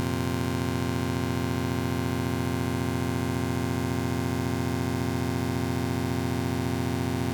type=chord; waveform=20% pulse; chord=F suspended fourth; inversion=none; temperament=just; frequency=87.31 / 116.41 / 130.96 Hz; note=F2 / Bb2 / C3; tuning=0 / -2 / +2 cents; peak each=-26 dBFS; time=0-7.33 s; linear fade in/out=0 ms; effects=none